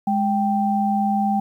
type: tone pair together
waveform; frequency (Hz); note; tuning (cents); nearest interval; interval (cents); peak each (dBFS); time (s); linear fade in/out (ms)
sine; 207.7 / 784; G#3 / G5; 0 / 0; octave + major seventh; 2300; -20; 0.07-1.4; 5
effects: 9-bit